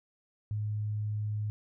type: tone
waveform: sine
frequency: 105.7 Hz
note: G#2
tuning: 31 cents sharp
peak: -30 dBFS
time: 0.51-1.5 s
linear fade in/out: 0 ms
effects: none